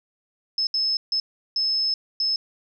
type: tone bursts at uneven times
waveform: sine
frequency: 5210 Hz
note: E8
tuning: 21 cents flat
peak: -20 dBFS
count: 5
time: 0.58-0.67 / 0.74-0.97 / 1.12-1.2 / 1.56-1.94 / 2.2-2.36 s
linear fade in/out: 2 ms
effects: none